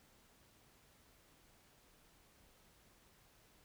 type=silence; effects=pink hiss -68 dBFS RMS until 3.64 s